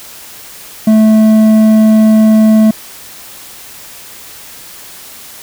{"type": "tone with hard clipping", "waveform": "sine", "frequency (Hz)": 217.9, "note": "A3", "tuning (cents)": -17, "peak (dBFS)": -5, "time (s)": [0.87, 2.71], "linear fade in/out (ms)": 5, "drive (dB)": 6, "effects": ["white hiss -32 dBFS RMS until 5.42 s"]}